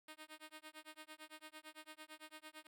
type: tone with tremolo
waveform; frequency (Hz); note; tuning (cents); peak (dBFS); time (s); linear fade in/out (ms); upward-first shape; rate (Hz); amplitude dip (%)
5% pulse; 310; D#4; -6; -39; 0.08-2.67; 2; sine; 8.9; 100
effects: none